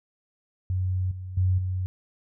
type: tone with level steps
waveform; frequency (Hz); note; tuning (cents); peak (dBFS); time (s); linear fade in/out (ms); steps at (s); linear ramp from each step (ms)
sine; 92.5; F#2; 0; -23 / -33 / -19 / -25; 0.7-1.86; 0; 1.11 / 1.37 / 1.58; 5
effects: none